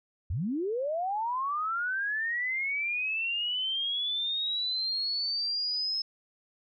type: linear sweep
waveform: sine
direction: up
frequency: 66.6 to 5200 Hz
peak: -28 dBFS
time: 0.3-6.02 s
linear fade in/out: 5 ms
effects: none